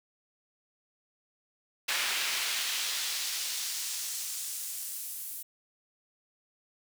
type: noise with high-pass filter sweep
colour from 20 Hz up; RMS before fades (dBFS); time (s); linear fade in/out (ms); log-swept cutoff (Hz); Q
brown; -34; 1.88-5.43; 10; 2100 to 12000; 0.94
effects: none